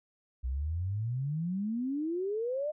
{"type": "exponential sweep", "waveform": "sine", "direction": "up", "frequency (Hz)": [60.3, 622], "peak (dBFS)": -30, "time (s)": [0.43, 2.72], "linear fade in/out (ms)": 20, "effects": []}